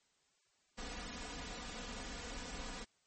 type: noise with comb filter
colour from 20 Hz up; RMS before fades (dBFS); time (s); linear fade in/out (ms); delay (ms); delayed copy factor
pink; -45; 0.77-2.85; 20; 4.1; +1
effects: white hiss -75 dBFS RMS until 3.06 s + MP3 32 kbps